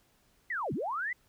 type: linear two-way sweep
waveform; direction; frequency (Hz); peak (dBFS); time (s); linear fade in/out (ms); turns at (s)
sine; down then up; 2053 to 110 to 2053; -31; 0.5-1.13; 5; 0.73
effects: pink hiss -68 dBFS RMS until 1.28 s